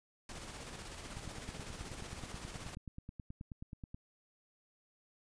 pink noise with tremolo, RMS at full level -46 dBFS, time 0.29-2.75 s, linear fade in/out 2 ms, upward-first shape square, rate 16 Hz, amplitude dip 35%
click train, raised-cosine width 5 ms, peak -33 dBFS, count 27, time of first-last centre 1.17-3.945 s, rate 9.37 Hz
effects resampled to 22050 Hz

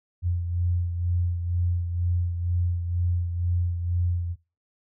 sine beating tone pair, 87.31 / 89.41 Hz, F2 / F2, 0 / +41 cents, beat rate 2.1 Hz, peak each -23 / -32 dBFS, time 0.22-4.36 s, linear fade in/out 50 ms, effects noise-tail reverb RT60 0.3 s tail -20 dB re dry

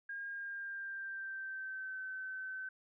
sine tone with pitch glide, 1619 to 1530.8 Hz, G#6 to G6, -45 to -42 cents, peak -40 dBFS, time 0.09-2.69 s, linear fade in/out 5 ms, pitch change -97 cents, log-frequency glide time 0.29-1.99 s, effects none

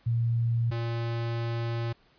sine / square tone pair in turn, 116.54 / 116.54 Hz, A#2 / A#2, 0 / 0 cents, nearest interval unison, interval 0 cents, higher neither, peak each -23 / -29 dBFS, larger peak first, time 0.06-0.71 / 0.71-1.93 s, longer second, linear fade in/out 10 ms, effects pink hiss -63 dBFS RMS until 2.18 s + resampled to 11025 Hz

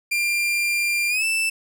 40% pulse tone with pitch glide, 2388 to 2650 Hz, D7 to E7, +28 to +9 cents, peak -19 dBFS, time 0.11-1.5 s, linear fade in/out 10 ms, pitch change +181 cents, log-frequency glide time 1.09-1.24 s, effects none

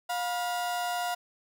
35% pulse tone pair together, 709 / 974.1 Hz, F5 / B5, +26 / -24 cents, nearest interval perfect fourth, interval 550 cents, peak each -28 / -35 dBFS, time 0.09-1.15 s, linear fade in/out 10 ms, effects none

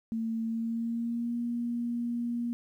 sine tone with pitch glide, 225.7 to 237.5 Hz, A3 to A#3, +44 to +33 cents, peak -29 dBFS, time 0.12-2.53 s, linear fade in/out 0 ms, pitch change +89 cents, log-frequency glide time 0.43-1.36 s, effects 11-bit

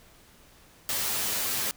white noise with comb filter, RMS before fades -29 dBFS, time 0.89-1.71 s, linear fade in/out 0 ms, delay 9.3 ms, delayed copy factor +0.95, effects pink hiss -56 dBFS RMS until 1.76 s

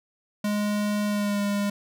square tone with pitch glide, 207.7 to 203.1 Hz, G#3 to G#3, 0 to -38 cents, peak -24 dBFS, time 0.44-1.7 s, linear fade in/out 5 ms, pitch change -38 cents, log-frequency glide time 1.06-1.41 s, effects none

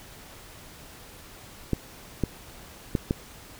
clicks, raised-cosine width 3 ms, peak -10 dBFS, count 4, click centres 1.733 / 2.237 / 2.952 / 3.109 s, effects pink hiss -47 dBFS RMS until 3.59 s

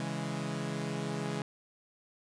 sawtooth chord, C# minor, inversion none, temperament equal, 138.59 / 164.81 / 207.7 Hz, C#3 / E3 / G#3, 0 / 0 / 0 cents, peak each -34 dBFS, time 0-1.42 s, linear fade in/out 2 ms, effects resampled to 22050 Hz

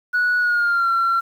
sine tone with pitch glide, 1468 to 1361.8 Hz, F#6 to F6, -14 to -44 cents, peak -14 dBFS, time 0.13-1.21 s, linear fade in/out 20 ms, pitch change -130 cents, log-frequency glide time 0.39-0.9 s, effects tanh soft clip ceiling -13 dBFS + 8-bit

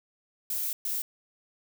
violet noise bursts at uneven times, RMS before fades -31 dBFS, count 2, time 0.5-0.73 / 0.85-1.02 s, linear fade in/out 2 ms, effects none

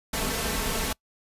pink noise with comb filter, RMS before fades -28 dBFS, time 0.13-0.93 s, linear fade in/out 5 ms, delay 4.5 ms, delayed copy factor +0.65, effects noise-tail reverb RT60 0.1 s tail -25 dB re dry + resampled to 32000 Hz

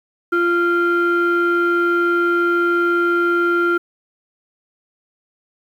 sine tone pair together, 345.7 / 1387 Hz, F4 / F6, -18 / -12 cents, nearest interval 2 octaves, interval 2406 cents, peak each -15 dBFS, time 0.32-3.78 s, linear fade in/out 10 ms, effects tanh soft clip ceiling -10 dBFS + 8-bit

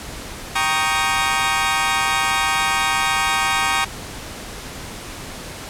20% pulse chord, Eb dominant seventh, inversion first, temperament equal, 784 / 932.3 / 1108.7 / 1244.5 Hz, G5 / Bb5 / Db6 / Eb6, 0 / 0 / 0 / 0 cents, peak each -18 dBFS, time 0.55-3.85 s, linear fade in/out 10 ms, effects pink hiss -33 dBFS RMS until 5.69 s + low-pass 11000 Hz 12 dB/octave

